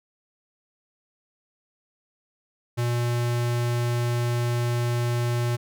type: tone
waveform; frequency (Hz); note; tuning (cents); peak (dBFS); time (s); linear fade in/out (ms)
square; 120; B2; -49; -23; 2.77-5.57; 20
effects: none